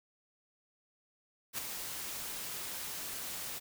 white noise with ADSR envelope, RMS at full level -35 dBFS, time 1.53-3.6 s, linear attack 53 ms, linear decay 3 ms, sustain -6 dB, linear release 25 ms, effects none

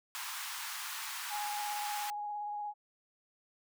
pink high-pass noise, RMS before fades -41 dBFS, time 0.15-2.1 s, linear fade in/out 0 ms, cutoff 880 Hz, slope 48 dB/octave
sine tone with vibrato, 830.6 Hz, G#5, in tune, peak -36 dBFS, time 1.29-2.74 s, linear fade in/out 50 ms, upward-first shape triangle, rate 17 Hz, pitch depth 21 cents each way
effects none

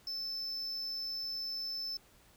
triangle tone, 5274 Hz, E8, in tune, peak -35 dBFS, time 0.07-1.97 s, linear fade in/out 2 ms, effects pink hiss -63 dBFS RMS until 2.36 s

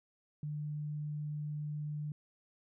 sine tone, 149.4 Hz, D3, 30 cents sharp, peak -36 dBFS, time 0.43-2.12 s, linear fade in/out 2 ms, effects none

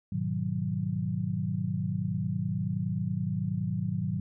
sine chord, G# minor seventh, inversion none, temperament equal, 103.83 / 123.47 / 155.56 / 185 Hz, G#2 / B2 / D#3 / F#3, 0 / 0 / 0 / 0 cents, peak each -34 / -35 / -33 / -32 dBFS, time 0.12-4.2 s, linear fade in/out 5 ms, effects none

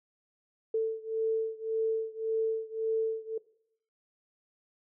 sine beating tone pair, 444 / 445.8 Hz, A4 / A4, +16 / +23 cents, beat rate 1.8 Hz, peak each -30 / -32 dBFS, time 0.74-3.38 s, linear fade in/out 5 ms, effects noise-tail reverb RT60 0.7 s tail -21 dB re dry

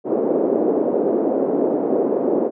white band-pass noise, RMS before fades -19 dBFS, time 0.04-2.51 s, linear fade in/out 50 ms, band 270 to 500 Hz, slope 24 dB/octave, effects none

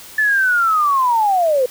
sine linear sweep, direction down, 1755 to 487.1 Hz, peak -12 dBFS, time 0.18-1.66 s, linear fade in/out 5 ms, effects white hiss -38 dBFS RMS until 1.7 s

